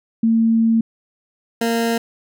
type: tone pair in turn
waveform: sine / 20% pulse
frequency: 226.4 / 230.8 Hz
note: A3 / A#3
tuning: +50 / -17 cents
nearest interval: unison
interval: 33 cents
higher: second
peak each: -12 dBFS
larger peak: neither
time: 0.23-0.81 / 1.61-1.98 s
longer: first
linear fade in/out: 5 ms
effects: none